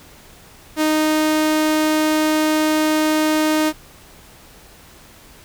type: tone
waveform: sawtooth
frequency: 309.6 Hz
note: D#4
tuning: 9 cents flat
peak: -11 dBFS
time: 0.76-3.73 s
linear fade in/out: 50 ms
effects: pink hiss -45 dBFS RMS until 5.44 s